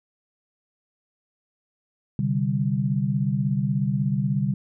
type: chord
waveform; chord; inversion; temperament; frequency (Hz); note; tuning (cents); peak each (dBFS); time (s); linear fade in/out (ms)
sine; C suspended second; none; equal with one note detuned; 130.36 / 146.83 / 196; C3 / D3 / G3; -6 / 0 / 0; -25; 2.19-4.54; 2
effects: none